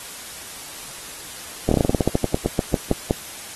slowing click train, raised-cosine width 2 ms, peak -3 dBFS, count 18, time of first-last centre 1.69-3.109 s, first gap 24 ms, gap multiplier 1.14, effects white hiss -36 dBFS RMS until 3.55 s + AAC 32 kbps

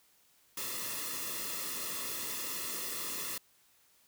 white noise with comb filter, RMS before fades -38 dBFS, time 0.57-3.38 s, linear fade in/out 5 ms, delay 1.3 ms, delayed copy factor -0.8, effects white hiss -67 dBFS RMS until 4.07 s

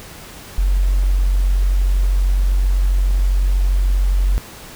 sine tone, 46.25 Hz, F#1, in tune, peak -12 dBFS, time 0.58-4.38 s, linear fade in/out 0 ms, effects pink hiss -37 dBFS RMS until 4.75 s

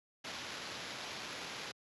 violet noise with sample-and-hold, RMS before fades -44 dBFS, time 0.24-1.72 s, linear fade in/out 10 ms, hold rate 8820 Hz, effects high-pass 100 Hz 12 dB/octave + resampled to 24000 Hz

